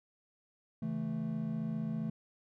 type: chord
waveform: triangle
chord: A major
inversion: first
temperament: just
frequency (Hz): 137.5 / 165 / 220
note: C#3 / E3 / A3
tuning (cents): -14 / +2 / 0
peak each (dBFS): -40 / -36 / -34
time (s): 0.82-2.1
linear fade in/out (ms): 5
effects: none